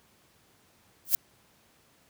violet noise with exponential growth, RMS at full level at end -18 dBFS, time 1.05-1.15 s, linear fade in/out 0 ms, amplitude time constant 21 ms, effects pink hiss -63 dBFS RMS until 2.09 s + high-pass 80 Hz 12 dB/octave

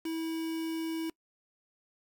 triangle tone with quantisation, 324.7 Hz, E4, 26 cents flat, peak -30 dBFS, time 0.05-1.1 s, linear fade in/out 5 ms, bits 7, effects noise-tail reverb RT60 0.1 s tail -23 dB re dry

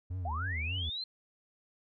triangle tone with vibrato, 84.9 Hz, F2, 48 cents flat, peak -32 dBFS, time 0.1-0.9 s, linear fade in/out 10 ms, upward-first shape sine, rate 3.4 Hz, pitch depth 170 cents each way
sine linear sweep, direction up, 653 to 4200 Hz, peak -35 dBFS, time 0.25-1.04 s, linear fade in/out 5 ms
effects none

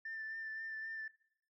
sine tone with vibrato, 1778 Hz, A6, 18 cents sharp, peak -40 dBFS, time 0.05-1.08 s, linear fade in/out 5 ms, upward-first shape sine, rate 3.8 Hz, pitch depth 20 cents each way, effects noise-tail reverb RT60 0.7 s tail -22 dB re dry + tanh soft clip ceiling -37 dBFS

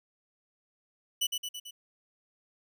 sawtooth tone with echo, 2967 Hz, F#7, 4 cents sharp, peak -23 dBFS, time 1.21-1.27 s, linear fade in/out 10 ms, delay 110 ms, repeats 4, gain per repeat -4 dB, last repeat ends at 1.71 s, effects none

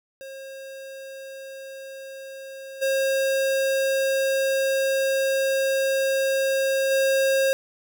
square tone with level steps, 538 Hz, C5, 48 cents sharp, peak -37 / -21 / -19 dBFS, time 0.21-7.53 s, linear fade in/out 0 ms, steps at 2.81 / 6.9 s, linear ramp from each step 20 ms, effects none

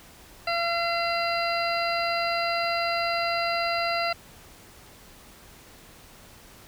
harmonic tone, 682 Hz, F5, 41 cents flat, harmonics 1 / 2 / 3 / 4 / 6 / 7, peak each -27 / -30 / -32 / -33 / -35 / -35 dBFS, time 0.47-4.13 s, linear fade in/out 5 ms, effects pink hiss -50 dBFS RMS until 6.67 s

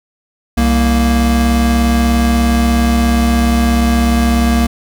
square tone pair together, 65.41 / 233.1 Hz, C2 / A#3, 0 / 0 cents, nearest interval octave + minor seventh, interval 2200 cents, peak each -13 dBFS, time 0.57-4.67 s, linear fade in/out 10 ms, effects none

